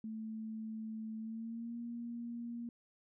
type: tone with pitch glide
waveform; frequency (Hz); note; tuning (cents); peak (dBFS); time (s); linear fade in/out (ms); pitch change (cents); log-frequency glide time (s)
sine; 220 to 235.8; A3 to A#3; 0 to +20; -40; 0.04-2.69; 2; +120; 1.18-1.77
effects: none